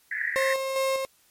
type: band-pass noise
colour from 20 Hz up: white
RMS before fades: -29 dBFS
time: 0.11-0.54 s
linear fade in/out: 10 ms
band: 1700 to 2000 Hz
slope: 96 dB/octave
type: tone with tremolo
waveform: 35% pulse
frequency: 534 Hz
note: C5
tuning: 35 cents sharp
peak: -21 dBFS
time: 0.36-1.05 s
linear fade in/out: 0 ms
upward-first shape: square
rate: 2.5 Hz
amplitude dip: 40%
effects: white hiss -62 dBFS RMS until 1.3 s + MP3 64 kbps